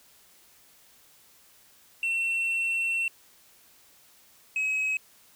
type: tone pair in turn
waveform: sine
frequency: 2705 / 2553 Hz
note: E7 / D#7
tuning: +44 / +44 cents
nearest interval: minor second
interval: 100 cents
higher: first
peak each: -22 dBFS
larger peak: neither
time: 2.03-3.08 / 4.56-4.97 s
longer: first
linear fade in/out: 2 ms
effects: tanh soft clip ceiling -24 dBFS + white hiss -58 dBFS RMS until 5.35 s